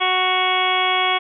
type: harmonic tone with a mistuned harmonic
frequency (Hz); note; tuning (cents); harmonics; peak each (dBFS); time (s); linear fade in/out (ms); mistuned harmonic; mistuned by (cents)
370; F#4; 0; 1 / 2 / 3 / 4 / 5 / 6 / 7 / 8 / 9; -28 / -22 / -22 / -30 / -31 / -22 / -31 / -29 / -23; 0-1.19; 20; 8; -42
effects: none